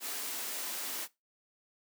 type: high-pass noise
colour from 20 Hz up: white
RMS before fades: -38 dBFS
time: 0-1.08 s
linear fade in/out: 50 ms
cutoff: 220 Hz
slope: 48 dB/octave
effects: noise-tail reverb RT60 0.2 s tail -19 dB re dry